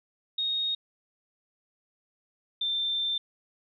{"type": "tone pair in turn", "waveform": "sine", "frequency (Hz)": [3729, 3570], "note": ["A#7", "A7"], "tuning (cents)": [0, 24], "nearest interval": "minor second", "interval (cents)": 76, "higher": "first", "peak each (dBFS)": -26, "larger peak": "neither", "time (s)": [[0.38, 0.75], [2.61, 3.18]], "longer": "second", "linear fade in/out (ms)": 5, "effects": []}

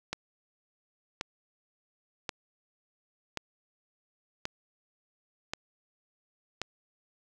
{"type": "click train", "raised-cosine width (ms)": 0.2, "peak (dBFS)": -15, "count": 7, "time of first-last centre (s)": [0.13, 6.616], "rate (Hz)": 0.925, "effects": []}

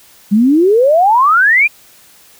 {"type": "exponential sweep", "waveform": "sine", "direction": "up", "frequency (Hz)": [196, 2490], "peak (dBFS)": -6, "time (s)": [0.31, 1.68], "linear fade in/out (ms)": 20, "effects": ["white hiss -44 dBFS RMS until 2.39 s"]}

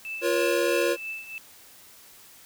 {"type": "tone with tremolo", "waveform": "sine", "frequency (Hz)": 2637, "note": "E7", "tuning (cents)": 0, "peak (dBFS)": -30, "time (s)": [0.05, 1.38], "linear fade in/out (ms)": 0, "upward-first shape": "triangle", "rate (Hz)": 3.1, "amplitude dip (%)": 80}
{"type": "chord", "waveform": "square", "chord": "Bb minor", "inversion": "second", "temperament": "equal with one note detuned", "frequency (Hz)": [349.2, 478.4, 554.4], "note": ["F4", "Bb4", "Db5"], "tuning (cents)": [0, 45, 0], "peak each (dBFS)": -27, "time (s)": [0.21, 0.97], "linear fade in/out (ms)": 50}
{"effects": ["white hiss -51 dBFS RMS until 2.45 s"]}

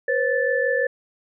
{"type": "tone cluster", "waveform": "sine", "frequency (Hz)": [490.1, 536, 1751], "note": ["B4", "C5", "A6"], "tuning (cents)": [-13, 42, -9], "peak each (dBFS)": -23, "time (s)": [0.08, 0.87], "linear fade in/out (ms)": 5, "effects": []}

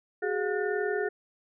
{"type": "tone cluster", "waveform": "sine", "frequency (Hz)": [377.8, 418.3, 717, 1452, 1797], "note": ["F#4", "G#4", "F5", "F#6", "A6"], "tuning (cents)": [36, 12, 45, -33, 36], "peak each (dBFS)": [-32, -29, -37, -36, -37], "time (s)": [0.22, 1.09], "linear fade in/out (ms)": 10, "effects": []}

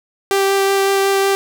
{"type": "tone with vibrato", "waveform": "sawtooth", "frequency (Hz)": 392, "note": "G4", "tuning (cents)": 0, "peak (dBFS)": -9, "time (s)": [0.31, 1.35], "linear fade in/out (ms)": 0, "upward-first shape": "sine", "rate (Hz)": 5.4, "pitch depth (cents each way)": 8, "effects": []}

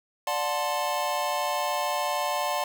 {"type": "chord", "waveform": "square", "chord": "D dominant seventh", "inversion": "none", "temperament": "equal with one note detuned", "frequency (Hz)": [587.3, 726.9, 880, 1046.5], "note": ["D5", "F#5", "A5", "C6"], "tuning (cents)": [0, -31, 0, 0], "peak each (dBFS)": -32, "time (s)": [0.27, 2.64], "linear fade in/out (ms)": 2, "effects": []}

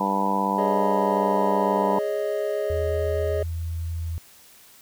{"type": "harmonic tone", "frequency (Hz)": 98.3, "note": "G2", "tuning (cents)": 5, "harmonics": [2, 3, 4, 5, 6, 7, 8, 9, 10], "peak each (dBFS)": [-27, -32, -36, -32, -35, -33, -33, -27, -25], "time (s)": [0, 1.99], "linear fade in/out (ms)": 5}
{"type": "chord", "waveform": "triangle", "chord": "Ab suspended fourth", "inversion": "none", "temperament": "equal", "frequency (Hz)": [415.3, 554.4, 622.3], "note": ["Ab4", "Db5", "Eb5"], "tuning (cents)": [0, 0, 0], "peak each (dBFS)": [-25, -28, -25], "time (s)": [0.58, 3.43], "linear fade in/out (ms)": 5}
{"type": "tone with pitch glide", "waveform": "sine", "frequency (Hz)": [82.3, 82.97], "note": ["E2", "E2"], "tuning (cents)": [-2, 12], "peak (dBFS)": -26, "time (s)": [2.7, 4.18], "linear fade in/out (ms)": 0, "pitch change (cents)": 14, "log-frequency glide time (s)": [3.06, 3.47]}
{"effects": ["white hiss -51 dBFS RMS until 4.81 s"]}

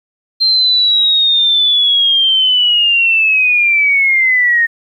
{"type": "linear sweep", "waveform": "sine", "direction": "down", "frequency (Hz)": [4168, 1837], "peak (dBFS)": -8, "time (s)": [0.4, 4.67], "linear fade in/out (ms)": 20, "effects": ["8-bit"]}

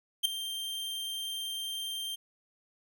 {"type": "tone with ADSR envelope", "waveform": "45% pulse", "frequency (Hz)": 3161, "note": "G7", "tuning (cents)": 14, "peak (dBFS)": -20, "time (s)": [0.23, 2.16], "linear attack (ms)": 22, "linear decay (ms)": 7, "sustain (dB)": -14, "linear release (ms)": 16, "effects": []}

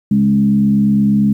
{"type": "tone with frequency modulation", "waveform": "sine", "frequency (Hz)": 207, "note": "G#3", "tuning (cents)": -5, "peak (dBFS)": -9, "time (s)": [0.11, 1.33], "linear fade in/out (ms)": 5, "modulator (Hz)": 68.6, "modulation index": 0.61, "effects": ["8-bit"]}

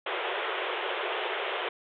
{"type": "band-pass noise", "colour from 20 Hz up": "pink", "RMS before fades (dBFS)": -32, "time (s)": [0.06, 1.69], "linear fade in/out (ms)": 5, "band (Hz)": [360, 3500], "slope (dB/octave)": 96, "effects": []}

